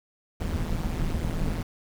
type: noise with amplitude modulation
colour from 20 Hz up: brown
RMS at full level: -24 dBFS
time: 0.4-1.63 s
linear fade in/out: 5 ms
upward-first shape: sine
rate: 164 Hz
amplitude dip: 85%
effects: none